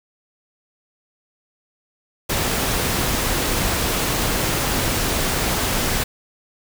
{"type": "noise", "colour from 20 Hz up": "pink", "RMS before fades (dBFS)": -21, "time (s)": [2.29, 6.04], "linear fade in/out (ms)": 10, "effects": []}